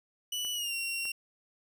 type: tone with pitch glide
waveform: sawtooth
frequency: 2960 to 2746 Hz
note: F#7 to F7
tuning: 0 to -30 cents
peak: -29 dBFS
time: 0.32-1.12 s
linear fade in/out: 5 ms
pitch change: -130 cents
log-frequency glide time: 0.53-0.74 s
type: clicks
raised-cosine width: 0.5 ms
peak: -34 dBFS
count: 2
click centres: 0.449 / 1.054 s
effects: none